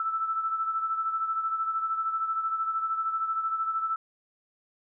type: beating tone pair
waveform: sine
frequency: 1318.5 / 1331.5 Hz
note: E6 / E6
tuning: 0 / +17 cents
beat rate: 13 Hz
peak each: -27 / -35 dBFS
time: 0-3.96 s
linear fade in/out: 2 ms
effects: none